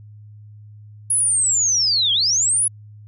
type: linear two-way sweep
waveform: sine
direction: down then up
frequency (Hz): 10548 to 3136 to 10548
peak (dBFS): -15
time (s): 1.1-2.68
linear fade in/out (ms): 5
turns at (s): 2.13
effects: added 105 Hz sine -39 dBFS peak until 3.07 s